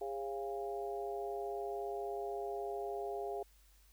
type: harmonic tone with a mistuned harmonic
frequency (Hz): 135.6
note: C#3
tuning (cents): -38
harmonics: 3 / 4 / 5 / 6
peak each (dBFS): -40 / -48 / -42 / -48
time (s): 0.01-3.43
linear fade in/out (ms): 5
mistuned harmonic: 5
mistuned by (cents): +41
effects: added 50 Hz sine -63 dBFS peak until 3.92 s + white hiss -69 dBFS RMS until 3.92 s